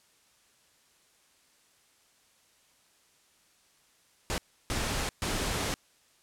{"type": "noise bursts at uneven times", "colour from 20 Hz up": "pink", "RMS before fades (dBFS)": -31, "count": 3, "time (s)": [[4.3, 4.38], [4.7, 5.09], [5.22, 5.74]], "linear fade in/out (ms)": 0, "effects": ["white hiss -65 dBFS RMS until 6.22 s", "low-pass 10000 Hz 12 dB/octave"]}